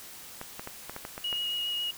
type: clicks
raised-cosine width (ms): 0.5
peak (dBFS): -22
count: 8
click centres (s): 0.414 / 0.595 / 0.674 / 0.896 / 0.964 / 1.051 / 1.179 / 1.328
type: tone with vibrato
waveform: sine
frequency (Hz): 2885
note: F#7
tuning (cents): -44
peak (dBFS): -29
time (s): 1.24-1.91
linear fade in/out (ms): 5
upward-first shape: sine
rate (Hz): 7.2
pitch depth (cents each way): 11
effects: white hiss -46 dBFS RMS until 1.97 s